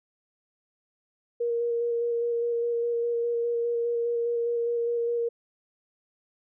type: tone with vibrato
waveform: sine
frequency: 470.8 Hz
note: A#4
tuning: 17 cents sharp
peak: -24 dBFS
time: 1.4-5.29 s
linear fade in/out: 10 ms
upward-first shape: square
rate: 4.9 Hz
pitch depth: 11 cents each way
effects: none